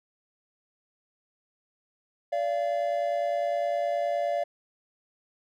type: tone pair together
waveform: triangle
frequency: 578 / 687.8 Hz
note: D5 / F5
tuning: -28 / -27 cents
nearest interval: minor third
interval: 301 cents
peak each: -26 dBFS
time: 2.32-4.44 s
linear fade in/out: 10 ms
effects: none